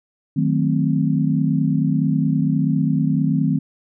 sine chord, D# diminished seventh, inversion none, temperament equal, 155.56 / 185 / 220 / 261.6 Hz, D#3 / F#3 / A3 / C4, 0 / 0 / 0 / 0 cents, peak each -19 / -23 / -23 / -21 dBFS, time 0.36-3.59 s, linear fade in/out 10 ms, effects none

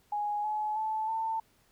sine tone with pitch steps, 830.6 / 851 / 871.9 / 893.3 Hz, G#5 / G#5 / A5 / A5, 0 / +42 / -16 / +26 cents, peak -29 dBFS, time 0.12-1.4 s, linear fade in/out 5 ms, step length 320 ms, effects pink hiss -67 dBFS RMS until 1.71 s

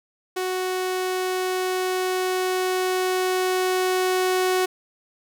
sawtooth tone with level ramp, 370 Hz, F#4, in tune, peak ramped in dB -20 to -15 dBFS, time 0.36-4.66 s, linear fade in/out 10 ms, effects none

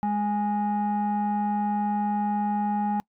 sine tone pair together, 207.2 / 829 Hz, G#3 / G#5, -4 / -3 cents, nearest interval 2 octaves, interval 2401 cents, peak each -24 dBFS, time 0.03-3 s, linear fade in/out 0 ms, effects noise-tail reverb RT60 0.1 s tail -26 dB re dry + tanh soft clip ceiling -19 dBFS

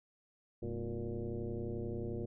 sine tone with frequency modulation, 129.7 Hz, C3, 15 cents flat, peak -36 dBFS, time 0.62-2.26 s, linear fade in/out 10 ms, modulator 114 Hz, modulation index 3.2, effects none

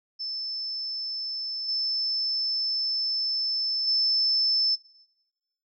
sine tone with level steps, 5274 Hz, E8, in tune, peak -30 / -25 / -21 dBFS, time 0.19-4.76 s, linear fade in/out 20 ms, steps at 1.68 / 3.87 s, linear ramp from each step 10 ms, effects noise-tail reverb RT60 1.0 s tail -20 dB re dry

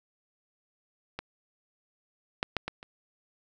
clicks, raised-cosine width 0.3 ms, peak -19 / -11 / -11 / -17 / -28 dBFS, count 5, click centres 1.19 / 2.429 / 2.567 / 2.68 / 2.829 s, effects none

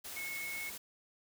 sine tone in noise, 2187 Hz, C#7, 24 cents flat, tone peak -39 dBFS, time 0.16-0.7 s, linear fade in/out 10 ms, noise white, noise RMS -45 dBFS, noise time 0.04-0.78 s, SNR +3 dB, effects none

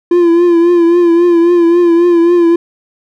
triangle tone with vibrato, 343.4 Hz, F4, 29 cents flat, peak -3 dBFS, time 0.11-2.56 s, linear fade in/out 5 ms, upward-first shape triangle, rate 3.7 Hz, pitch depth 55 cents each way, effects none

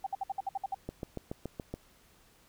sine tone bursts, 780 Hz, G5, 9 cents flat, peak -30 dBFS, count 9, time 0.04-0.746 s, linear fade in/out 5 ms, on 26 ms, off 59 ms
click train, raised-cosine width 2 ms, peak -23 dBFS, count 7, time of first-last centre 0.89-1.74 s, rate 7.06 Hz
effects pink hiss -63 dBFS RMS until 2.48 s

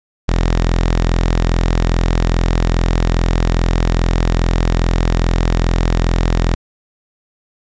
sawtooth tone, 42.42 Hz, F1, 50 cents flat, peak -8 dBFS, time 0.28-6.55 s, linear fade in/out 10 ms, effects resampled to 16000 Hz + 7-bit

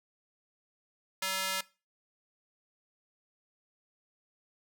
square tone with high-pass filter, 190 Hz, F#3, 46 cents sharp, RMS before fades -33 dBFS, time 1.22-1.61 s, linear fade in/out 5 ms, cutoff 1400 Hz, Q 0.67, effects noise-tail reverb RT60 0.3 s tail -20 dB re dry

